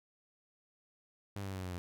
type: linear sweep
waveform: sawtooth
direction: down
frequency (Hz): 101.4 to 87.31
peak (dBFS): -35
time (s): 1.36-1.78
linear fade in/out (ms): 0
effects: none